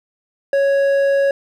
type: tone with hard clipping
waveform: sine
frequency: 554.4 Hz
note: C#5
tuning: in tune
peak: -14 dBFS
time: 0.53-1.31 s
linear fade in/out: 2 ms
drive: 6 dB
effects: none